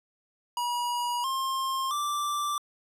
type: tone with pitch steps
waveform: square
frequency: 964 / 1063.5 / 1173.2 Hz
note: B5 / C6 / D6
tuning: -42 / +28 / -2 cents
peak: -28 dBFS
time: 0.57-2.58 s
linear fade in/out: 2 ms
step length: 670 ms
effects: resampled to 32000 Hz